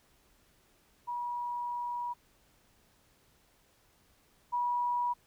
sine tone pair in turn, 965 / 969.7 Hz, B5 / B5, -40 / -32 cents, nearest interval unison, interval 8 cents, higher second, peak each -33 / -28 dBFS, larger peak second, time 1.07-2.14 / 4.52-5.14 s, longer first, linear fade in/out 20 ms, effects pink hiss -67 dBFS RMS until 5.26 s

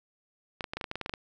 clicks, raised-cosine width 0.3 ms, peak -18 dBFS, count 12, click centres 0.608 / 0.642 / 0.735 / 0.77 / 0.812 / 0.842 / 0.914 / 0.956 / 1.013 / 1.061 / 1.095 / 1.138 s, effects none

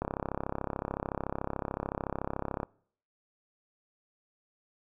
click train, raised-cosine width 1 ms, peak -18 dBFS, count 89, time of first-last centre 0.02-2.631 s, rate 33.7 Hz, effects noise-tail reverb RT60 0.6 s tail -25 dB re dry

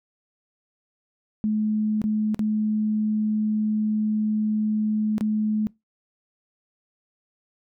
sine tone with dropouts, 214.2 Hz, A3, 46 cents flat, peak -20 dBFS, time 1.44-5.67 s, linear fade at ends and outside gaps 0 ms, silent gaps 2.017-2.04 / 2.345-2.393 / 5.181-5.209 s, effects noise-tail reverb RT60 0.2 s tail -23 dB re dry

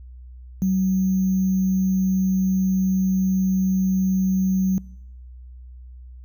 sine tone with sample-and-hold, 188.7 Hz, F#3, 34 cents sharp, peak -17 dBFS, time 0.62-4.78 s, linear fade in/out 0 ms, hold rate 6300 Hz, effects noise-tail reverb RT60 0.9 s tail -24 dB re dry + added 62 Hz sine -38 dBFS peak until 6.24 s

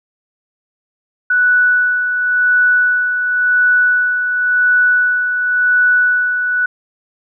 sine tone with tremolo, 1480 Hz, F#6, in tune, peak -8 dBFS, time 1.3-6.66 s, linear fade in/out 5 ms, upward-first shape sine, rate 0.93 Hz, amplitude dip 50%, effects none

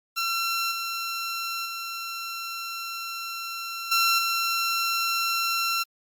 15% pulse tone with level steps, 1357 Hz, E6, 50 cents sharp, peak -18 / -22 / -25 / -13 / -17 dBFS, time 0.16-5.84 s, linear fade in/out 20 ms, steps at 0.71 / 1.65 / 3.91 / 4.18 s, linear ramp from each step 10 ms, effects Opus 24 kbps

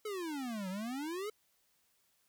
square exponential two-way sweep, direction down then up, 440 to 181.2 to 440 Hz, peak -38 dBFS, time 0.05-1.3 s, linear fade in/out 5 ms, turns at 0.69 s, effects white hiss -74 dBFS RMS until 2.28 s

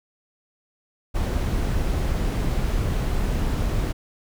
brown noise, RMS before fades -23 dBFS, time 1.14-3.93 s, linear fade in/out 20 ms, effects none

